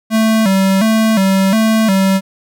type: tone with vibrato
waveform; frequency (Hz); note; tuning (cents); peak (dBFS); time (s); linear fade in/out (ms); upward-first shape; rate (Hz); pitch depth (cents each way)
square; 206.2; G#3; -12; -10; 0.1-2.21; 50; square; 1.4; 120
effects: none